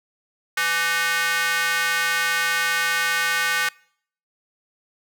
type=tone with high-pass filter; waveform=square; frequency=167.5 Hz; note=E3; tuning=28 cents sharp; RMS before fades=-22 dBFS; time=0.57-3.69 s; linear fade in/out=5 ms; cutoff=1600 Hz; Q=2.5; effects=noise-tail reverb RT60 0.6 s tail -25 dB re dry